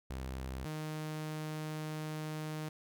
sawtooth tone pair in turn, 65.2 / 154.73 Hz, C2 / D#3, -5 / -9 cents, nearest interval octave + minor third, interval 1496 cents, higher second, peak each -35 / -34 dBFS, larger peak second, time 0.1-0.65 / 0.65-2.69 s, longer second, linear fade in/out 5 ms, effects none

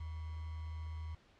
sine tone with sample-and-hold, 79.7 Hz, D#2, 42 cents sharp, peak -40 dBFS, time 0-1.15 s, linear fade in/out 5 ms, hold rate 1050 Hz, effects pink hiss -66 dBFS RMS until 1.39 s + low-pass 4000 Hz 12 dB/octave

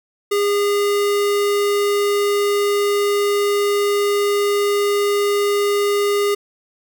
square tone, 407.5 Hz, G#4, 33 cents flat, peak -16 dBFS, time 0.31-6.35 s, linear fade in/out 10 ms, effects none

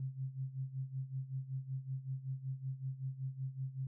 sine tone with tremolo, 132.6 Hz, C3, 23 cents sharp, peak -35 dBFS, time 0-3.87 s, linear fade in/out 2 ms, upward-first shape sine, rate 5.3 Hz, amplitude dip 80%, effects none

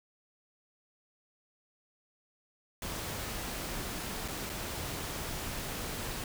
pink noise with dropouts, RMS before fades -38 dBFS, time 2.82-6.24 s, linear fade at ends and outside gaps 2 ms, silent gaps 4.28-4.283 / 4.495-4.498 s, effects none

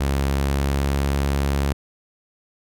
sawtooth tone with pitch glide, 69 to 69.84 Hz, C#2 to C#2, -7 to +14 cents, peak -15 dBFS, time 0-1.73 s, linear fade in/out 10 ms, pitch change +21 cents, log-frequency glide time 0.26-1.1 s, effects none

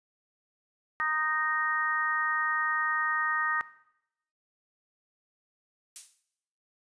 harmonic tone, 310 Hz, D#4, 6 cents flat, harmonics 3 / 4 / 5 / 6, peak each -38 / -30 / -36 / -30 dBFS, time 1-3.61 s, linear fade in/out 0 ms
violet noise with exponential decay, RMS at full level -33 dBFS, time 5.96-6.22 s, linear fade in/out 0 ms, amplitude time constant 56 ms
effects noise-tail reverb RT60 0.8 s tail -17 dB re dry + resampled to 22050 Hz

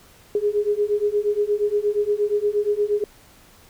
sine beating tone pair, 409.9 / 418.4 Hz, G#4 / G#4, -23 / +13 cents, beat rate 8.5 Hz, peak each -22 / -21 dBFS, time 0.35-3.04 s, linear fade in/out 2 ms, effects pink hiss -51 dBFS RMS until 3.69 s

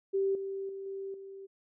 sine tone with level steps, 389.9 Hz, G4, 9 cents flat, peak -26 / -34 / -38 / -36 / -43 dBFS, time 0.13-1.47 s, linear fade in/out 20 ms, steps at 0.35 / 0.69 / 0.86 / 1.14 s, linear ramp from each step 2 ms, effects none

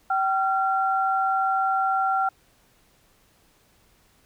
sine tone pair together, 770.6 / 1373 Hz, G5 / F6, -30 / -30 cents, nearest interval minor seventh, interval 1000 cents, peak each -22 / -24 dBFS, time 0.1-2.29 s, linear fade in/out 5 ms, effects pink hiss -61 dBFS RMS until 4.25 s

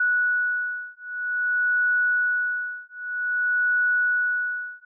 sine beating tone pair, 1471 / 1471.52 Hz, F#6 / F#6, -11 / -10 cents, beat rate 0.52 Hz, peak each -24 dBFS, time 0-4.85 s, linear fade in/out 5 ms, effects none

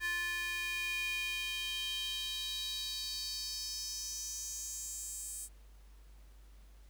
square tone with high-pass filter sweep, 349.2 Hz, F4, in tune, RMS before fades -39 dBFS, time 0-5.49 s, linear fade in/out 50 ms, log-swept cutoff 1800 to 8500 Hz, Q 4.6, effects added 50 Hz sine -54 dBFS peak until 6.89 s + pink hiss -68 dBFS RMS until 6.89 s

